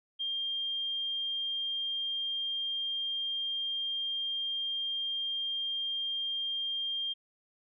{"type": "tone", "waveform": "sine", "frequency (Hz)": 3200, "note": "G7", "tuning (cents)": 35, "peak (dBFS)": -31, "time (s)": [0.19, 7.14], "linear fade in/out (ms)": 20, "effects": []}